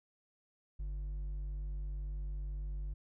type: tone with hard clipping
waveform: sine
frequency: 49 Hz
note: G1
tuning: in tune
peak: -38 dBFS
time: 0.79-2.94 s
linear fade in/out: 10 ms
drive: 4 dB
effects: none